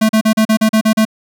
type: tone bursts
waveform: square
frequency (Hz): 218.9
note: A3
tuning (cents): -9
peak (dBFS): -9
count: 9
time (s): 0.01-1.052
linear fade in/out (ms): 10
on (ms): 82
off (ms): 38
effects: none